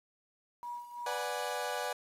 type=tone with tremolo; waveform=sine; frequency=962 Hz; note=B5; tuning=46 cents flat; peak=-37 dBFS; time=0.63-1.24 s; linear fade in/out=0 ms; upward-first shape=sine; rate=3 Hz; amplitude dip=70%
type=chord; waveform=30% pulse; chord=G# half-diminished seventh; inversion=first; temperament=equal; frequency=493.9 / 587.3 / 740 / 830.6 Hz; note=B4 / D5 / F#5 / G#5; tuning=0 / 0 / 0 / 0 cents; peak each=-37 dBFS; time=1.06-1.93 s; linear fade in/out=5 ms
effects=resampled to 32000 Hz + 10-bit